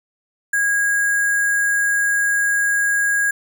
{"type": "tone with sample-and-hold", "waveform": "sine", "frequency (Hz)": 1640, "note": "G#6", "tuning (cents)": -22, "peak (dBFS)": -15, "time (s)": [0.53, 3.31], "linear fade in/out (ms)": 5, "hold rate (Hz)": 8820, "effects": []}